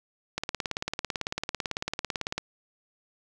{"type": "click train", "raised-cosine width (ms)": 0.2, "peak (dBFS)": -12, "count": 37, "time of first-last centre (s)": [0.38, 2.38], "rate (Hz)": 18, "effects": []}